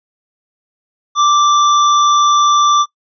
square tone, 1174.7 Hz, D6, in tune, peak -9 dBFS, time 1.15-2.86 s, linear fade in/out 50 ms, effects noise-tail reverb RT60 0.1 s tail -21 dB re dry + resampled to 16000 Hz

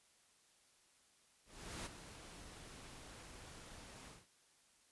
pink noise with ADSR envelope, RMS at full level -45 dBFS, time 1.45-4.27 s, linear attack 410 ms, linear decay 17 ms, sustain -10 dB, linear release 190 ms, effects white hiss -71 dBFS RMS until 4.91 s + resampled to 24000 Hz

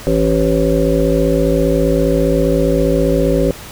harmonic tone, 55 Hz, A1, in tune, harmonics 1 / 3 / 5 / 7 / 9 / 10, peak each -18 / -18 / -18 / -18 / -18 / -18 dBFS, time 0.07-3.51 s, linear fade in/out 0 ms, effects pink hiss -33 dBFS RMS until 3.71 s

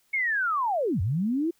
sine linear two-way sweep, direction down then up, 2217 to 81.3 to 347.5 Hz, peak -23 dBFS, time 0.13-1.51 s, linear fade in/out 10 ms, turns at 1.01 s, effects white hiss -67 dBFS RMS until 1.59 s

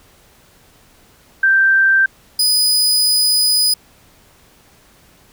sine / sawtooth tone pair in turn, 1568 / 4978 Hz, G6 / D#8, 0 / 0 cents, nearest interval octave + minor sixth, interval 2000 cents, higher second, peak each -9 dBFS, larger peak neither, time 1.43-2.06 / 2.39-3.74 s, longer second, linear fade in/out 5 ms, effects pink hiss -50 dBFS RMS until 5.32 s

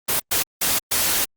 white noise bursts at uneven times, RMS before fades -20 dBFS, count 4, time 0.08-0.2 / 0.31-0.43 / 0.61-0.79 / 0.91-1.25 s, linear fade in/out 10 ms, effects Opus 32 kbps

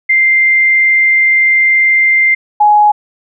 sine tone pair in turn, 2093 / 836.9 Hz, C7 / G#5, 0 / +13 cents, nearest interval octave + major third, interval 1587 cents, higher first, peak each -6 / -4 dBFS, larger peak second, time 0.09-2.35 / 2.6-2.92 s, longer first, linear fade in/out 10 ms, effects none

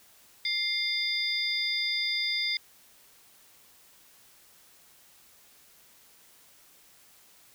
sine tone cluster, 2101 / 3574 / 4893 Hz, C7 / A7 / D#8, +7 / +26 / -30 cents, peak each -31 dBFS, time 0.45-2.57 s, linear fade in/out 2 ms, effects white hiss -58 dBFS RMS until 7.54 s

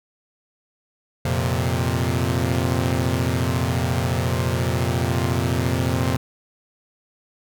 sawtooth chord, F suspended fourth, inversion none, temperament equal, 87.31 / 116.54 / 130.81 Hz, F2 / Bb2 / C3, 0 / 0 / 0 cents, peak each -20 dBFS, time 1.25-6.17 s, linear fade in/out 5 ms, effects none

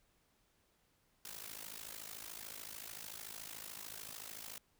white noise with amplitude modulation, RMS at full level -45 dBFS, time 1.25-4.58 s, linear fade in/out 2 ms, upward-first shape sine, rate 53.6 Hz, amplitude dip 85%, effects pink hiss -75 dBFS RMS until 4.79 s

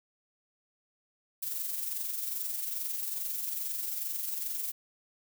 violet noise with amplitude modulation, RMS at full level -33 dBFS, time 1.42-4.72 s, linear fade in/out 10 ms, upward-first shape sine, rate 22.4 Hz, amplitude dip 45%, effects none

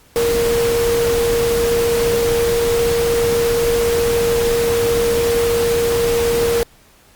sine tone in noise, 468.3 Hz, A#4, 8 cents sharp, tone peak -14 dBFS, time 0.16-6.63 s, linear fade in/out 0 ms, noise pink, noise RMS -23 dBFS, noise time 0.16-6.63 s, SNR +6 dB, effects pink hiss -50 dBFS RMS until 7.15 s + Opus 48 kbps

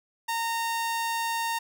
sawtooth tone, 920 Hz, A#5, 23 cents flat, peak -23 dBFS, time 0.28-1.59 s, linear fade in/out 10 ms, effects none

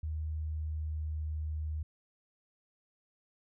sine tone with pitch glide, 77.78 to 77.2 Hz, D#2 to D#2, 0 to -13 cents, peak -33 dBFS, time 0.03-1.83 s, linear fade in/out 5 ms, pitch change -13 cents, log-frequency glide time 0.35-1.26 s, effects none

